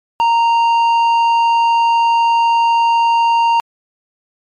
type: tone with tanh clipping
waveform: triangle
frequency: 928 Hz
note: A#5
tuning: 8 cents flat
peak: -11 dBFS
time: 0.2-3.6 s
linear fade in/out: 0 ms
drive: 12 dB
effects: MP3 64 kbps